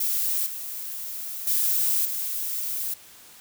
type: noise with level steps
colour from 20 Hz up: violet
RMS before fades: -25 / -34 / -23 / -29 dBFS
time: 0-2.94 s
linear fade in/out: 5 ms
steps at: 0.46 / 1.47 / 2.05 s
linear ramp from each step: 5 ms
effects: white hiss -49 dBFS RMS until 3.4 s